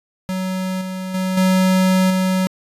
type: tone with level steps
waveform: square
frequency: 186.8 Hz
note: F#3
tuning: 17 cents sharp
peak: -21 / -25 / -19 / -13 / -16 dBFS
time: 0.29-2.47 s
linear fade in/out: 0 ms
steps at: 0.81 / 1.14 / 1.37 / 2.1 s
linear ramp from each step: 5 ms
effects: resampled to 32000 Hz